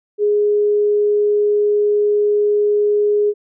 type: tone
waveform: sine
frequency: 415.3 Hz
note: G#4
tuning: in tune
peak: -12 dBFS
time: 0.18-3.34 s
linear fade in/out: 50 ms
effects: none